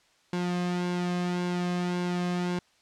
sawtooth tone with flanger, 177.7 Hz, F3, 30 cents sharp, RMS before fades -29 dBFS, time 0.33-2.59 s, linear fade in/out 2 ms, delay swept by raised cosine 1.6 to 2.15 ms, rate 1.8 Hz, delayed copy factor -0.6, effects white hiss -64 dBFS RMS until 2.81 s + low-pass 6000 Hz 12 dB/octave

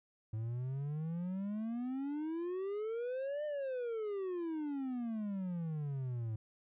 triangle exponential two-way sweep, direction up then down, 107.4 to 607 to 107.4 Hz, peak -34 dBFS, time 0.33-6.36 s, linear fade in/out 5 ms, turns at 3.45 s, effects resampled to 8000 Hz

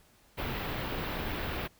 pink band-stop noise, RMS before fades -35 dBFS, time 0.37-1.68 s, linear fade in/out 20 ms, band 3700 to 16000 Hz, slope 24 dB/octave, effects pink hiss -63 dBFS RMS until 1.79 s

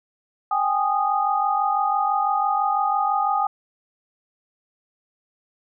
sine tone cluster, 783 / 829 / 1237 Hz, G5 / G#5 / D#6, -2 / -3 / -10 cents, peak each -23 dBFS, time 0.51-3.47 s, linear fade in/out 5 ms, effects none

